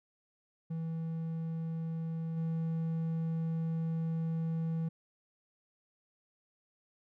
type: tone with level steps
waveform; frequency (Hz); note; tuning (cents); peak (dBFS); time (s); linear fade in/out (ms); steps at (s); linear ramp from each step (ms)
triangle; 163.1; E3; -18; -32 / -29; 0.7-4.89; 10; 2.36; 20
effects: none